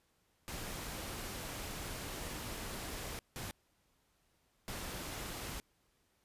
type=noise bursts at uneven times; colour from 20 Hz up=pink; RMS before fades=-43 dBFS; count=3; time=0.48-3.19 / 3.36-3.51 / 4.68-5.6 s; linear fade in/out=0 ms; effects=pink hiss -75 dBFS RMS until 6.24 s + resampled to 32000 Hz